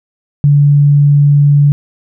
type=tone; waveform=sine; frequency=144.2 Hz; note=D3; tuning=31 cents flat; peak=-4 dBFS; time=0.44-1.72 s; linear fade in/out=0 ms; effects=none